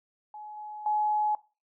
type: tone with level steps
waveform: sine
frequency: 846 Hz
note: G#5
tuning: 32 cents sharp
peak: -40 / -38 / -24 dBFS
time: 0.34-1.35 s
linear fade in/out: 2 ms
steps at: 0.57 / 0.86 s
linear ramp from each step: 2 ms
effects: noise-tail reverb RT60 0.3 s tail -19 dB re dry